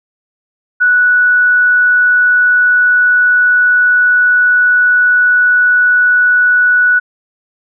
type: tone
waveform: sine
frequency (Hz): 1475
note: F#6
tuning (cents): -6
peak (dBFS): -6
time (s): 0.8-7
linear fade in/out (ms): 20
effects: none